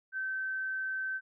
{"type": "tone", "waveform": "sine", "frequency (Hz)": 1542, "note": "G6", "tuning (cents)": -29, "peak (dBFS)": -32, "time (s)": [0.12, 1.21], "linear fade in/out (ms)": 50, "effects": []}